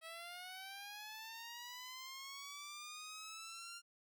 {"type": "linear sweep", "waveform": "10% pulse", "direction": "up", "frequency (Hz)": [643, 1400], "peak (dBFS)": -40, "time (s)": [0.01, 3.82], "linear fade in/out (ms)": 50, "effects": []}